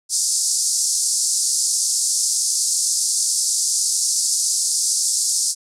white band-pass noise, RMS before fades -20 dBFS, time 0.09-5.55 s, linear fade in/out 50 ms, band 4800 to 9600 Hz, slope 48 dB/octave, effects none

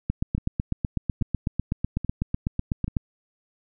two click trains, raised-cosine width 5 ms, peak -11 / -17 dBFS, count 24 / 4, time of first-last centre 0.1-2.968 / 0.38-2.88 s, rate 8.02 / 1.2 Hz, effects none

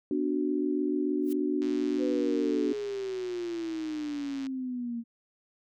sine chord, B minor, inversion none, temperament equal, 246.9 / 293.7 / 370 Hz, B3 / D4 / F#4, 0 / 0 / 0 cents, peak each -33 / -28 / -31 dBFS, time 0.11-2.73 s, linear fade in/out 2 ms
blue noise with exponential growth, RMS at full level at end -40 dBFS, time 1.21-1.33 s, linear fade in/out 5 ms, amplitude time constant 24 ms
click train, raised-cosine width 0.2 ms, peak -29 dBFS, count 337, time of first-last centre 1.62-4.467 s, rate 118 Hz
sine exponential sweep, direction down, 511 to 230 Hz, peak -31 dBFS, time 1.98-5.04 s, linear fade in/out 50 ms
effects none

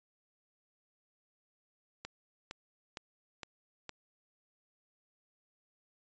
click train, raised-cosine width 0.2 ms, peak -24 dBFS, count 5, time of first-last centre 2.05-3.893 s, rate 2.17 Hz, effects resampled to 16000 Hz

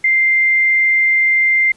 sine tone, 2093 Hz, C7, in tune, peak -10 dBFS, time 0.04-1.72 s, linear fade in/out 5 ms, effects pink hiss -51 dBFS RMS until 1.76 s + resampled to 24000 Hz

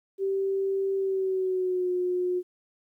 sine tone with pitch glide, 388.9 to 360.8 Hz, G4 to F#4, -14 to -44 cents, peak -24 dBFS, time 0.18-2.43 s, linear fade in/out 50 ms, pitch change -130 cents, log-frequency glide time 0.96-1.91 s, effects 11-bit

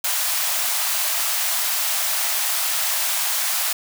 white high-pass noise, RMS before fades -22 dBFS, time 0.04-3.73 s, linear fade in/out 5 ms, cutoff 600 Hz, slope 96 dB/octave, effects none

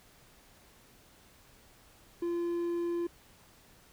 triangle tone, 343.9 Hz, F4, 27 cents flat, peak -28 dBFS, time 2.22-3.07 s, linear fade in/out 5 ms, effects pink hiss -60 dBFS RMS until 3.92 s

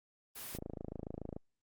white noise, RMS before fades -45 dBFS, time 0.35-0.58 s, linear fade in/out 20 ms
click train, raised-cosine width 2 ms, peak -28 dBFS, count 23, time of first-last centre 0.55-1.365 s, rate 27 Hz
effects Opus 24 kbps

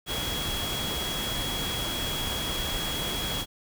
sine tone in noise, 3322 Hz, G#7, in tune, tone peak -32 dBFS, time 0.06-3.46 s, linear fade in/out 50 ms, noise pink, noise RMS -32 dBFS, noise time 0.06-3.46 s, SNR -3 dB, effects none

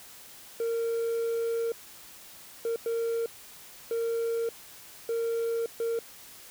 triangle tone bursts at uneven times, 461.2 Hz, A#4, 19 cents flat, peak -24 dBFS, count 6, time 0.6-1.72 / 2.65-2.76 / 2.86-3.26 / 3.91-4.49 / 5.09-5.66 / 5.8-5.99 s, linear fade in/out 2 ms, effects tanh soft clip ceiling -20 dBFS + white hiss -49 dBFS RMS until 6.5 s

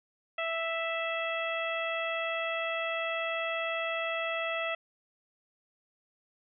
harmonic tone, 659.3 Hz, E5, in tune, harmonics 1 / 2 / 3 / 4 / 5, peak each -34 / -37 / -37 / -36 / -42 dBFS, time 0.38-4.75 s, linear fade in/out 5 ms, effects none

